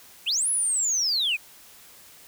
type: linear two-way sweep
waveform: sine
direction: up then down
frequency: 2343 to 10548 to 2343 Hz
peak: -20 dBFS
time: 0.26-1.37 s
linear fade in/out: 20 ms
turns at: 0.49 s
effects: tanh soft clip ceiling -19 dBFS + white hiss -50 dBFS RMS until 2.27 s